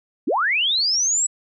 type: linear sweep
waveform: sine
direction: up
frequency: 202.3 to 7902 Hz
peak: -17 dBFS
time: 0.27-1.27 s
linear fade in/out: 10 ms
effects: none